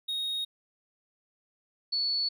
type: tone pair in turn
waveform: triangle / sine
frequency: 3741 / 4431 Hz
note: A#7 / C#8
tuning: +5 / -2 cents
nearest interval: minor third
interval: 293 cents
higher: second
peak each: -28 / -26 dBFS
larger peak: second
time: 0.08-0.45 / 1.92-2.29 s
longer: neither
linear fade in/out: 10 ms
effects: none